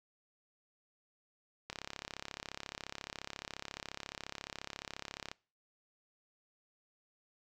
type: click train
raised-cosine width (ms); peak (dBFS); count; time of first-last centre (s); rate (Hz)
0.2; -23; 125; 1.7-5.315; 34.3
effects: noise-tail reverb RT60 0.4 s tail -25 dB re dry